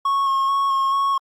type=tone with vibrato; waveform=triangle; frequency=1093 Hz; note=C#6; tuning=25 cents flat; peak=-15 dBFS; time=0.05-1.18 s; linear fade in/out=5 ms; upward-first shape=square; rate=2.3 Hz; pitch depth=16 cents each way; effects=Opus 48 kbps